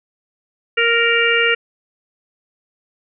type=harmonic tone; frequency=466.2 Hz; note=A#4; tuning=in tune; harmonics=1 / 3 / 4 / 5 / 6; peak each=-19 / -19 / -19 / -19 / -19 dBFS; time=0.77-1.55 s; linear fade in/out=10 ms; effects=none